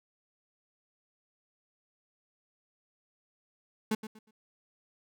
35% pulse tone with echo, 217.1 Hz, A3, 23 cents flat, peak -25 dBFS, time 3.91-3.95 s, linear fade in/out 5 ms, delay 120 ms, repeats 3, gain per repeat -12 dB, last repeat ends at 4.31 s, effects none

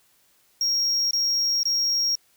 triangle tone bursts, 5588 Hz, F8, in tune, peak -19 dBFS, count 3, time 0.61-2.154 s, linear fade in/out 2 ms, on 500 ms, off 22 ms, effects white hiss -62 dBFS RMS until 2.36 s

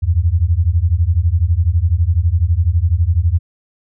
sine beating tone pair, 79.3 / 91.3 Hz, D#2 / F#2, +33 / -23 cents, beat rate 12 Hz, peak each -14 dBFS, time 0.02-3.39 s, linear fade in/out 20 ms, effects none

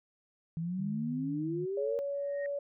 sine exponential sweep, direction up, 160 to 480.1 Hz, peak -32 dBFS, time 0.57-1.99 s, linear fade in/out 0 ms
sine tone with vibrato, 154.7 Hz, D#3, 10 cents flat, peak -37 dBFS, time 0.78-1.66 s, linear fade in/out 20 ms, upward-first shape sine, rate 18 Hz, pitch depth 25 cents each way
sine tone with pitch glide, 562 to 567.9 Hz, C#5 to C#5, +24 to +42 cents, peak -32 dBFS, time 1.77-2.59 s, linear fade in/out 5 ms, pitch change +18 cents, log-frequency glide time 1.99-2.39 s
sine tone with exponential growth, 1864.7 Hz, A#6, in tune, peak -39 dBFS, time 2.14-2.46 s, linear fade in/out 1 ms, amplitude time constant 68 ms
effects none

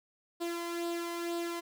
sawtooth tone with flanger, 341.5 Hz, F4, 39 cents flat, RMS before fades -36 dBFS, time 0.4-1.61 s, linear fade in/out 20 ms, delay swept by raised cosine 0.23 to 1 ms, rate 2.1 Hz, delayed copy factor +0.55, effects none

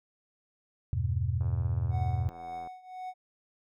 sine chord, E minor, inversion none, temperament just, 82.41 / 98.89 / 123.61 Hz, E2 / G2 / B2, 0 / +16 / +2 cents, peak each -31 dBFS, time 0.93-2.29 s, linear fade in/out 0 ms
click train, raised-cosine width 1 ms, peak -35 dBFS, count 108, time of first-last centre 1.41-2.673 s, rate 84.7 Hz
triangle tone with tremolo, 740 Hz, F#5, in tune, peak -33 dBFS, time 1.9-3.14 s, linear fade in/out 50 ms, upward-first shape triangle, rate 1.9 Hz, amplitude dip 90%
effects none

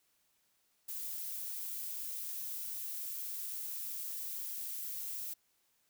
violet noise, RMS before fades -41 dBFS, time 0.88-5.34 s, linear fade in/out 10 ms, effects white hiss -75 dBFS RMS until 5.89 s

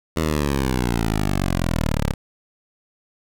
10% pulse exponential sweep, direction down, 81.8 to 34.24 Hz, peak -11 dBFS, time 0.16-2.14 s, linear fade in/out 10 ms, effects none

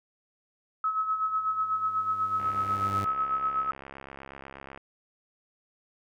sine tone with tremolo, 1288 Hz, E6, 41 cents flat, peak -23 dBFS, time 0.84-3.71 s, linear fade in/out 2 ms, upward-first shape sine, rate 8.1 Hz, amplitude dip 60%
sawtooth tone with exponential growth, 99.2 Hz, G2, 21 cents sharp, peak -27 dBFS, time 1.02-3.05 s, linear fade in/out 5 ms, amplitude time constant 440 ms
click train, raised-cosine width 0.5 ms, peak -27 dBFS, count 163, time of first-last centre 2.4-4.775 s, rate 68.2 Hz
effects none

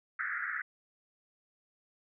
white band-pass noise, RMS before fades -36 dBFS, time 0.19-0.62 s, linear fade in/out 5 ms, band 1300 to 2000 Hz, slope 96 dB/octave, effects none

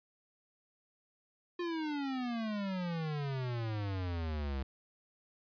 square exponential sweep, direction down, 355.5 to 65.41 Hz, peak -35 dBFS, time 1.59-4.63 s, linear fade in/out 5 ms, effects resampled to 11025 Hz

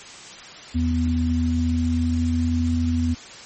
sine tone pair together, 82.26 / 246.5 Hz, E2 / B3, -3 / -3 cents, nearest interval octave + perfect fifth, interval 1900 cents, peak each -21 dBFS, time 0.74-3.15 s, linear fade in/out 20 ms, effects white hiss -40 dBFS RMS until 3.45 s + MP3 32 kbps

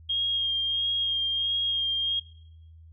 sine tone with vibrato, 3237 Hz, G#7, 45 cents flat, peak -24 dBFS, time 0.09-2.2 s, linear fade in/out 10 ms, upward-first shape sine, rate 1.5 Hz, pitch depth 19 cents each way, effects noise-tail reverb RT60 0.9 s tail -24 dB re dry + added 81 Hz sine -47 dBFS peak until 2.92 s

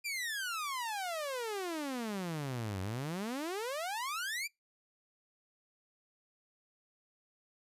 sawtooth exponential two-way sweep, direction down then up, 2429 to 91.4 to 2429 Hz, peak -32 dBFS, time 0.04-4.48 s, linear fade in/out 20 ms, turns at 2.81 s, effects noise-tail reverb RT60 0.2 s tail -26 dB re dry + resampled to 32000 Hz

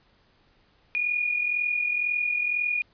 sine tone pair together, 2406 / 2448 Hz, D7 / D#7, +41 / -29 cents, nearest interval unison, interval 30 cents, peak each -31 / -24 dBFS, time 0.95-2.82 s, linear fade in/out 0 ms, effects pink hiss -63 dBFS RMS until 2.93 s + resampled to 11025 Hz

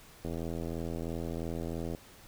click train, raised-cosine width 2 ms, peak -24 dBFS, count 142, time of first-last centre 0.25-1.949 s, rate 83 Hz, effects pink hiss -55 dBFS RMS until 2.27 s

